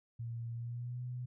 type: tone with pitch glide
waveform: sine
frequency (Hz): 116.54 to 124.19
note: A#2 to B2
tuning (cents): 0 to +10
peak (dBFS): -38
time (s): 0.19-1.26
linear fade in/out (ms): 10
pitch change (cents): +110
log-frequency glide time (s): 0.53-1.02
effects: none